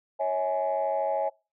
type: tone cluster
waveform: sine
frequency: 552 / 645 / 837 Hz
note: C#5 / E5 / G#5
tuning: -7 / -38 / +13 cents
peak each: -28 dBFS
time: 0.19-1.3 s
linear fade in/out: 20 ms
effects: noise-tail reverb RT60 0.3 s tail -25 dB re dry + tanh soft clip ceiling -18 dBFS